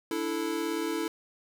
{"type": "chord", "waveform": "square", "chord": "D suspended second", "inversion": "none", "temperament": "equal with one note detuned", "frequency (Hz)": [291.8, 329.6, 440], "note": ["D4", "E4", "A4"], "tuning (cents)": [-11, 0, 0], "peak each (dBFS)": [-37, -32, -35], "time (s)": [0.11, 1.08], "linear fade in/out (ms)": 2, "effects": []}